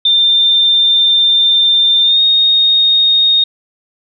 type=tone with pitch glide; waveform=sine; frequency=3591 to 3713 Hz; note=A7 to A#7; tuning=+35 to -8 cents; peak=-7 dBFS; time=0.05-3.44 s; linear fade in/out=5 ms; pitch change=+57 cents; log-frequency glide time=2.03-2.2 s; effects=none